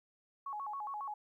sine tone with vibrato, 965 Hz, B5, 40 cents flat, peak -38 dBFS, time 0.46-1.14 s, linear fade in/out 5 ms, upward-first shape square, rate 7.3 Hz, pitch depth 240 cents each way, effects 13-bit

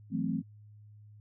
sine chord, F# half-diminished seventh, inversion third, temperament equal, 164.81 / 185 / 220 / 261.6 Hz, E3 / F#3 / A3 / C4, 0 / 0 / 0 / 0 cents, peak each -35 / -36 / -34 / -34 dBFS, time 0.1-0.43 s, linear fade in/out 50 ms, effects added 105 Hz sine -51 dBFS peak until 1.2 s

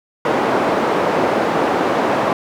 white band-pass noise, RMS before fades -17 dBFS, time 0.25-2.33 s, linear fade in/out 2 ms, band 240 to 780 Hz, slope 12 dB/octave, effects none

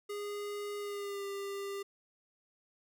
square tone with pitch glide, 410.9 to 397.8 Hz, G#4 to G4, -18 to +25 cents, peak -38 dBFS, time 0.09-1.83 s, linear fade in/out 10 ms, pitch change -57 cents, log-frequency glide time 0.79-1.25 s, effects none

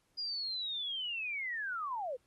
sine linear sweep, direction down, 4913 to 466.2 Hz, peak -35 dBFS, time 0.17-2.17 s, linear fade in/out 20 ms, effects pink hiss -75 dBFS RMS until 2.26 s + AAC 32 kbps

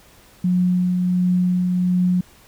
sine tone with tremolo, 180.4 Hz, F#3, 44 cents flat, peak -14 dBFS, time 0.44-2.21 s, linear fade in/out 5 ms, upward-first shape triangle, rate 1.4 Hz, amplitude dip 30%, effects pink hiss -50 dBFS RMS until 2.47 s

